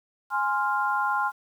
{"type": "chord", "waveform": "sine", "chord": "F minor", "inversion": "first", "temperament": "equal", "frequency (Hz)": [830.6, 1046.5, 1396.9], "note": ["Ab5", "C6", "F6"], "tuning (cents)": [0, 0, 0], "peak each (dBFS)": -27, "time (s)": [0.3, 1.32], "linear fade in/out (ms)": 50, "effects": ["9-bit"]}